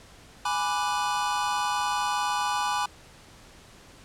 square chord, G# half-diminished seventh, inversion none, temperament equal, 830.6 / 987.8 / 1174.7 / 1480 Hz, G#5 / B5 / D6 / F#6, 0 / 0 / 0 / 0 cents, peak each -30 / -30 / -32 / -36 dBFS, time 0.45-2.86 s, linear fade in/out 5 ms, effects pink hiss -51 dBFS RMS until 4.04 s + low-pass 9000 Hz 12 dB/octave

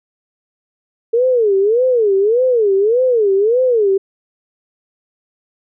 sine tone with vibrato, 446.3 Hz, A4, 25 cents sharp, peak -10 dBFS, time 1.13-3.98 s, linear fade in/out 10 ms, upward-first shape sine, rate 1.7 Hz, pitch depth 250 cents each way, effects none

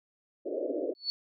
white band-pass noise, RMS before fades -33 dBFS, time 0.45-0.94 s, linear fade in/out 20 ms, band 270 to 620 Hz, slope 96 dB/octave
sine tone with exponential growth, 4435 Hz, C#8, in tune, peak -25 dBFS, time 0.95-1.1 s, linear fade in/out 0 ms, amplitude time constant 31 ms
effects none

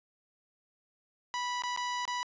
sawtooth tone with dropouts, 983 Hz, B5, 8 cents flat, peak -28 dBFS, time 1.34-2.23 s, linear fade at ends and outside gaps 0 ms, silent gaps 1.621-1.636 / 1.763-1.774 / 2.053-2.078 s, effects resampled to 16000 Hz + 10-bit

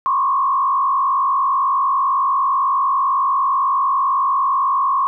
sine tone with frequency modulation, 1085 Hz, C#6, 37 cents flat, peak -14 dBFS, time 0.06-5.07 s, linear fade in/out 0 ms, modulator 49 Hz, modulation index 1.2, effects none

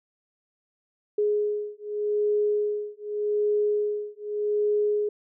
sine beating tone pair, 417.2 / 418.04 Hz, G#4 / G#4, +8 / +11 cents, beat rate 0.84 Hz, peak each -26 dBFS, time 1.18-5.09 s, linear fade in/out 5 ms, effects none

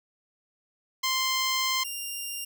10% pulse tone pair in turn, 1046.5 / 2794 Hz, C6 / F7, 0 / 0 cents, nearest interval octave + perfect fourth, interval 1700 cents, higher second, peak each -16 / -24 dBFS, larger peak first, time 1.03-1.84 / 1.84-2.45 s, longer first, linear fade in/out 10 ms, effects none

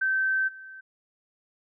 sine tone with level steps, 1547 Hz, G6, 23 cents flat, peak -22 / -41 dBFS, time 0.01-0.81 s, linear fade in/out 10 ms, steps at 0.47 s, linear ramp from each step 20 ms, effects none

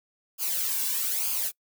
blue noise with flanger, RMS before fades -28 dBFS, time 0.38-1.52 s, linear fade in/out 50 ms, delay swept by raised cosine 0.52 to 1.62 ms, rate 1.1 Hz, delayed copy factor -0.7, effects noise-tail reverb RT60 0.1 s tail -24 dB re dry

